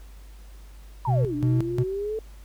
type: exponential two-way sweep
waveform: sine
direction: down then up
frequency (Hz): 995 to 289.2 to 445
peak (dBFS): -26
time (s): 1.05-2.19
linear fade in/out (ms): 2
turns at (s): 1.35
type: tone with tremolo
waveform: triangle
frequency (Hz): 125.6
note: B2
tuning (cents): +30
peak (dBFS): -17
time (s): 1.07-1.84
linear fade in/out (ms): 20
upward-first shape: square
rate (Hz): 2.8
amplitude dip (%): 80
effects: added 50 Hz sine -42 dBFS peak until 2.44 s + pink hiss -56 dBFS RMS until 2.44 s